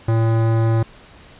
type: tone with hard clipping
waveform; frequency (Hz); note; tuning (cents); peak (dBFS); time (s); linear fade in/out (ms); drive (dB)
sine; 113.2; A2; +50; -16; 0.08-0.83; 5; 18
effects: pink hiss -45 dBFS RMS until 1.39 s + resampled to 8000 Hz